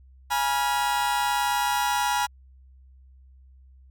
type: chord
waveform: 40% pulse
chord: F diminished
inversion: first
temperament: equal with one note detuned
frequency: 830.6 / 969.1 / 1396.9 Hz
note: Ab5 / Cb6 / F6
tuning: 0 / -33 / 0 cents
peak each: -25 / -25 / -30 dBFS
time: 0.3-2.27 s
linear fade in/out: 20 ms
effects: added 65 Hz sine -49 dBFS peak until 3.9 s